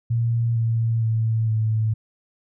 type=tone with pitch steps; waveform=sine; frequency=116.54 / 114.27 / 112.05 / 109.87 Hz; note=A#2 / A#2 / A2 / A2; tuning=0 / -34 / +32 / -2 cents; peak=-18 dBFS; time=0.1-1.94 s; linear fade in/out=10 ms; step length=460 ms; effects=none